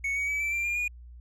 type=tone with pitch steps; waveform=triangle; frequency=2217 / 2253 / 2290 / 2327 / 2365 / 2404 / 2443 Hz; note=C#7 / C#7 / D7 / D7 / D7 / D7 / D#7; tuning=0 / +28 / -44 / -17 / +12 / +40 / -32 cents; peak=-25 dBFS; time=0.04-0.88 s; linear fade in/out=5 ms; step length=120 ms; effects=added 60 Hz sine -44 dBFS peak until 1.2 s